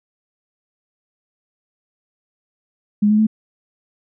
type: tone with pitch steps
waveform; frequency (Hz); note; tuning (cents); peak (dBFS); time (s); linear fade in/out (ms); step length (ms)
sine; 207.7 / 212.6 / 217.5; G#3 / G#3 / A3; 0 / +41 / -20; -11; 3.02-3.269; 10; 83
effects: none